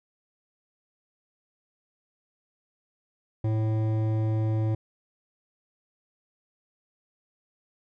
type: tone with hard clipping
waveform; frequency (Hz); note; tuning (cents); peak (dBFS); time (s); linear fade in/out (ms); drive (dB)
triangle; 109.6; A2; -6; -25; 3.44-4.75; 5; 16
effects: none